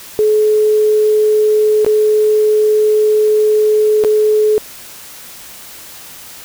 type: tone with dropouts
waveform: sine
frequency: 427.2 Hz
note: G#4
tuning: 49 cents sharp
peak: -8 dBFS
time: 0.19-4.58 s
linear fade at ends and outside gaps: 0 ms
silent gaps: 1.847-1.864 / 4.038-4.047 s
effects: white hiss -34 dBFS RMS until 6.44 s